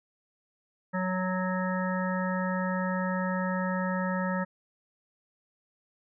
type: harmonic tone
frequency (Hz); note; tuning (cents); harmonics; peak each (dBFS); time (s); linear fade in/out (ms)
185; F#3; 0; 1 / 3 / 5 / 7 / 9 / 10; -29 / -34 / -36 / -37 / -39 / -39; 0.93-4.45; 20
effects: none